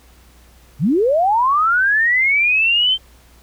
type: linear sweep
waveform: sine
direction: up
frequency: 113.3 to 3136 Hz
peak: -12 dBFS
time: 0.79-2.98 s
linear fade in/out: 50 ms
effects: added 60 Hz sine -47 dBFS peak until 3.42 s + pink hiss -51 dBFS RMS until 3.42 s